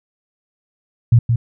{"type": "tone with echo", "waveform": "sine", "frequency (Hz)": 117.3, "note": "A#2", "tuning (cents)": 11, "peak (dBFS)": -6, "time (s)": [1.12, 1.19], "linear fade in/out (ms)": 5, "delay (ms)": 170, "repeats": 1, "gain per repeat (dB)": -6, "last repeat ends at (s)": 1.36, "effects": []}